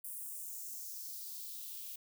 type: noise with high-pass filter sweep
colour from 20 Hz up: violet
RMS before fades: -45 dBFS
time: 0.04-1.96 s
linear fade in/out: 5 ms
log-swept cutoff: 9800 to 2800 Hz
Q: 2.2
effects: none